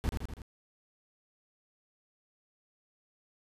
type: noise with echo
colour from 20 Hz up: brown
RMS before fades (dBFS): -29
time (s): 0.04-0.09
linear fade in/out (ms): 0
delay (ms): 82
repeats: 4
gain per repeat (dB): -4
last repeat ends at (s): 0.418
effects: resampled to 32000 Hz